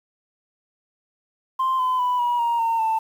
sine tone with pitch steps, 1046.5 / 1018.5 / 991.2 / 964.6 / 938.8 / 913.7 / 889.2 Hz, C6 / C6 / B5 / B5 / A#5 / A#5 / A5, 0 / -47 / +6 / -41 / +12 / -35 / +18 cents, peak -17 dBFS, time 1.59-2.99 s, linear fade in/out 10 ms, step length 200 ms, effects tanh soft clip ceiling -16 dBFS + 8-bit

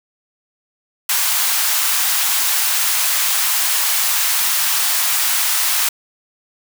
white high-pass noise, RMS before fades -17 dBFS, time 1.09-5.89 s, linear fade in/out 5 ms, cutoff 800 Hz, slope 24 dB/octave, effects none

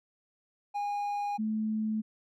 triangle / sine tone pair in turn, 818 / 217.1 Hz, G#5 / A3, -26 / -23 cents, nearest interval octave + major seventh, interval 2297 cents, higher first, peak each -28 dBFS, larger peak neither, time 0.74-1.38 / 1.38-2.02 s, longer neither, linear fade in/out 20 ms, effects none

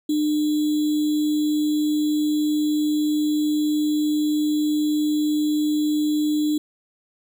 sine tone with sample-and-hold, 301.6 Hz, D4, 46 cents sharp, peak -18 dBFS, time 0.09-6.58 s, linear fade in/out 5 ms, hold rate 3675 Hz, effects none

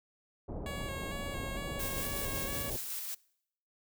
pink low-pass noise, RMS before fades -40 dBFS, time 0.48-2.77 s, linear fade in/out 10 ms, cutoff 740 Hz, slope 24 dB/octave
10% pulse tone with vibrato, 554.4 Hz, C#5, in tune, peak -32 dBFS, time 0.66-2.7 s, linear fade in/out 2 ms, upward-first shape square, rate 2.2 Hz, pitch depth 26 cents each way
blue noise with tremolo, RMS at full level -38 dBFS, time 1.79-3.15 s, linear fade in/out 10 ms, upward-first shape square, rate 5.4 Hz, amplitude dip 25%
effects noise-tail reverb RT60 0.7 s tail -23 dB re dry

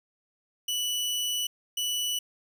sawtooth tone bursts at uneven times, 2960 Hz, F#7, in tune, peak -24 dBFS, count 2, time 0.68-1.47 / 1.77-2.19 s, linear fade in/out 5 ms, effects none

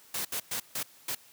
white noise bursts at uneven times, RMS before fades -33 dBFS, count 5, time 0.14-0.25 / 0.32-0.4 / 0.51-0.6 / 0.75-0.83 / 1.08-1.15 s, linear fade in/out 5 ms, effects white hiss -57 dBFS RMS until 1.32 s + high-pass 80 Hz 12 dB/octave

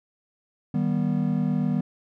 triangle chord, Eb augmented, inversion none, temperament just, 155.56 / 194.45 / 243.1 Hz, Eb3 / G3 / B3, 0 / -14 / -27 cents, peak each -24 dBFS, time 0.74-1.81 s, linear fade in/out 5 ms, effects none

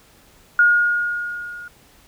sine tone with level ramp, 1432 Hz, F6, 43 cents sharp, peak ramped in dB -9 to -33 dBFS, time 0.59-1.68 s, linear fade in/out 2 ms, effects pink hiss -52 dBFS RMS until 2.07 s

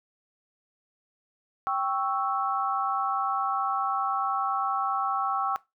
sine chord, C# diminished, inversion second, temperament equal, 784 / 1108.7 / 1318.5 Hz, G5 / C#6 / E6, 0 / 0 / 0 cents, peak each -29 dBFS, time 1.67-5.56 s, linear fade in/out 0 ms, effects noise-tail reverb RT60 0.2 s tail -19 dB re dry

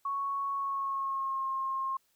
sine tone with pitch glide, 1108.7 to 1069.1 Hz, C#6 to C6, 0 to +37 cents, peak -30 dBFS, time 0.05-1.97 s, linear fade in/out 5 ms, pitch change -63 cents, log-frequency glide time 0.54-1.48 s, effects white hiss -72 dBFS RMS until 2.15 s

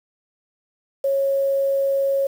sine tone with quantisation, 549 Hz, C#5, 17 cents flat, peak -17 dBFS, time 1.04-2.27 s, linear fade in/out 5 ms, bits 7, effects none

